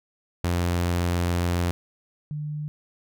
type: tone pair in turn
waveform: sawtooth / sine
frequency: 87.31 / 149.88 Hz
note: F2 / D3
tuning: 0 / +36 cents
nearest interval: major sixth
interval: 936 cents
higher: second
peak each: -18 / -28 dBFS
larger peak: first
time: 0.44-1.71 / 2.31-2.68 s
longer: first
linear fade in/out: 0 ms
effects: none